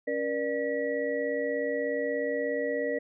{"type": "tone cluster", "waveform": "sine", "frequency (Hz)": [278.7, 476.3, 593, 1934], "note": ["C#4", "A#4", "D5", "B6"], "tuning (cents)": [9, 37, 17, -37], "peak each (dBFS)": [-35, -30, -32, -36], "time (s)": [0.07, 2.99], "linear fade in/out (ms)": 10, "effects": []}